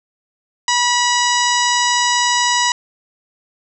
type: harmonic tone with a mistuned harmonic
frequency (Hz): 972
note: B5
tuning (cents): -28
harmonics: 1 / 2 / 3 / 4 / 5 / 6 / 7 / 8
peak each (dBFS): -17 / -20 / -22 / -23 / -24 / -25 / -25 / -26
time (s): 0.68-2.72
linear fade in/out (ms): 2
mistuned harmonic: 5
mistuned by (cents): +43
effects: none